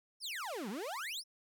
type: exponential two-way sweep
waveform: 35% pulse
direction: down then up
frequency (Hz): 5760 to 181.1 to 5760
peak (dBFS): -37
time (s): 0.2-1.24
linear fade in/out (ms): 50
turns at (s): 0.69
effects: none